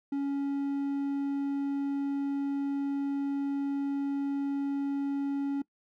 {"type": "tone", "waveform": "triangle", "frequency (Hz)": 279.4, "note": "C#4", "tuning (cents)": 14, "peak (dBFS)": -26, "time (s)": [0.12, 5.62], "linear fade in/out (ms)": 5, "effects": ["noise-tail reverb RT60 0.1 s tail -22 dB re dry"]}